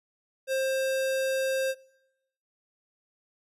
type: tone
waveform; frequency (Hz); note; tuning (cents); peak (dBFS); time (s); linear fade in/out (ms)
square; 530; C5; +22; -26; 0.47-1.75; 50
effects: noise-tail reverb RT60 0.9 s tail -24 dB re dry + resampled to 32000 Hz